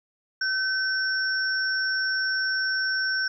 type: tone pair together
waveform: sine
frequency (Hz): 1535 / 5470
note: G6 / F8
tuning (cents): -37 / -37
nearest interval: octave + minor seventh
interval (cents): 2200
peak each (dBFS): -24 / -29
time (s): 0.41-3.28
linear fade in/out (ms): 5
effects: 10-bit